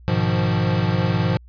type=chord; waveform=square; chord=F half-diminished seventh; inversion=first; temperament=equal with one note detuned; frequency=103.83 / 123.47 / 155.56 / 174.11 Hz; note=Ab2 / Cb3 / Eb3 / F3; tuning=0 / 0 / 0 / -5 cents; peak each=-23 / -24 / -27 / -23 dBFS; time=0.08-1.37 s; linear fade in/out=0 ms; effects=added 60 Hz sine -42 dBFS peak until 1.48 s + resampled to 11025 Hz